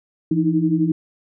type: tone cluster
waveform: sine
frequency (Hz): 167.4 / 308.7 / 320.3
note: E3 / D#4 / E4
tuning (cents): +27 / -14 / -50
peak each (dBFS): -20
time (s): 0.31-0.92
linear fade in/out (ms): 5
effects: none